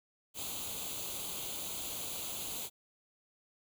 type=noise with comb filter; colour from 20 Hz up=white; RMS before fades=-40 dBFS; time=0.34-2.7 s; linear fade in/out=50 ms; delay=0.28 ms; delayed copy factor=+0.75; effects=none